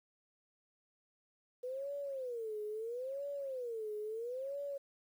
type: tone with vibrato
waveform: sine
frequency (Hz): 489.9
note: B4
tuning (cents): -14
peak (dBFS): -38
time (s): 1.63-4.78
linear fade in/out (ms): 10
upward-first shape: sine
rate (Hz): 0.75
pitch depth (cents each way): 260
effects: 11-bit